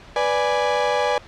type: chord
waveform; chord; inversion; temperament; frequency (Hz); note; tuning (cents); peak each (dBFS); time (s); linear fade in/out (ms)
35% pulse; G# diminished; first; equal; 493.9 / 587.3 / 830.6; B4 / D5 / G#5; 0 / 0 / 0; -21; 0.16-1.18; 2
effects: pink hiss -44 dBFS RMS until 1.27 s + low-pass 4000 Hz 12 dB/octave